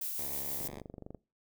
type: noise with tremolo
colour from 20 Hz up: violet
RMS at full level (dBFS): -36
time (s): 0.01-0.68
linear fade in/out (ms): 5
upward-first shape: sine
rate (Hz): 6.3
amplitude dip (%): 25
type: tone with vibrato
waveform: 5% pulse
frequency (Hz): 71.1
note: C#2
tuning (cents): +45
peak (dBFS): -34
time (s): 0.18-0.81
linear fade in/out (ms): 10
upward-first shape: sine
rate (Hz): 7.6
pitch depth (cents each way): 26
type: click train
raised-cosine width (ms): 2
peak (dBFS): -31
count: 14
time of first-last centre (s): 0.61-1.147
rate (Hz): 24.2
effects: noise-tail reverb RT60 0.3 s tail -22 dB re dry